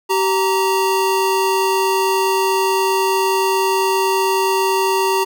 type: tone pair together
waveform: square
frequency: 384.8 / 927.7 Hz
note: G4 / A#5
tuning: -32 / -9 cents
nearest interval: octave + minor third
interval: 1523 cents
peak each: -18 dBFS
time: 0.09-5.25 s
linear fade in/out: 20 ms
effects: none